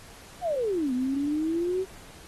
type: exponential two-way sweep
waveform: sine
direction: down then up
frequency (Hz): 751 to 247.4 to 386.3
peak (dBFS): -24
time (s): 0.41-1.86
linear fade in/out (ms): 50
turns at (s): 0.93
effects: pink hiss -49 dBFS RMS until 2.27 s + AAC 32 kbps